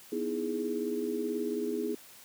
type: chord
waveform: sine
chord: E major seventh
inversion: second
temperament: equal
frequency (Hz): 246.9 / 311.1 / 329.6 / 415.3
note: B3 / D#4 / E4 / G#4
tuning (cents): 0 / 0 / 0 / 0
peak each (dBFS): -36 / -38 / -37 / -33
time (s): 0.12-1.95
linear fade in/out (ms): 5
effects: white hiss -53 dBFS RMS until 2.24 s + high-pass 100 Hz 12 dB/octave